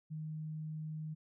sine tone, 155.56 Hz, D#3, in tune, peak -39 dBFS, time 0.1-1.15 s, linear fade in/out 20 ms, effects none

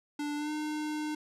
square tone with pitch glide, 293.7 to 303.7 Hz, D4 to D#4, 0 to -42 cents, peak -33 dBFS, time 0.19-1.15 s, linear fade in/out 5 ms, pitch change +58 cents, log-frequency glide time 0.36-0.51 s, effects low-pass 10000 Hz 12 dB/octave

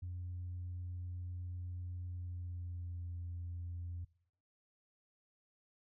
sine tone with pitch glide, 89.2 to 86.86 Hz, F2 to F2, +37 to -9 cents, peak -39 dBFS, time 0.02-4.05 s, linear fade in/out 10 ms, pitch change -46 cents, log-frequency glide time 2.06-3.14 s, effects noise-tail reverb RT60 0.7 s tail -22 dB re dry + tanh soft clip ceiling -37 dBFS

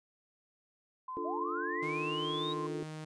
sine tone with pitch glide, 1027 to 1047.4 Hz, C6 to C6, -33 to +1 cents, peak -38 dBFS, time 1.08-2.67 s, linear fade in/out 5 ms, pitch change +34 cents, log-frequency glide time 1.23-1.44 s
sine chord, D minor, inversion none, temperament equal, 293.7 / 349.2 / 440 Hz, D4 / F4 / A4, 0 / 0 / 0 cents, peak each -42 / -39 / -40 dBFS, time 1.17-2.83 s, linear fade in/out 0 ms
sine linear sweep, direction up, 584 to 3857 Hz, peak -37 dBFS, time 1.24-2.54 s, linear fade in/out 20 ms
sawtooth tone, 155.56 Hz, D#3, in tune, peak -37 dBFS, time 1.82-3.05 s, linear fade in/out 10 ms
effects resampled to 22050 Hz

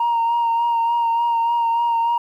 sine tone with vibrato, 932.3 Hz, A#5, in tune, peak -14 dBFS, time 0-2.18 s, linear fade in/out 5 ms, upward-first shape sine, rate 3.4 Hz, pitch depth 24 cents each way, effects tanh soft clip ceiling -14 dBFS + 9-bit

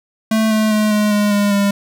square tone with pitch steps, 220 / 216.7 / 213.5 / 210.3 / 207.2 / 204.1 / 201 Hz, A3 / A3 / G#3 / G#3 / G#3 / G#3 / G3, 0 / -26 / +48 / +22 / -4 / -30 / +44 cents, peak -13 dBFS, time 0.31-1.71 s, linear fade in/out 5 ms, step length 200 ms, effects none

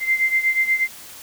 sine beating tone pair, 2082 / 2090.3 Hz, C7 / C7, -9 / -2 cents, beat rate 8.3 Hz, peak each -18 / -22 dBFS, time 0-0.88 s, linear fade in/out 50 ms, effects white hiss -40 dBFS RMS until 1.22 s

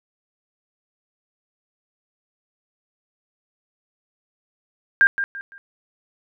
sine tone with echo, 1600 Hz, G6, 35 cents sharp, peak -10 dBFS, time 5.01-5.07 s, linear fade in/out 0 ms, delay 170 ms, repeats 3, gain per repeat -10 dB, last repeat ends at 5.58 s, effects none

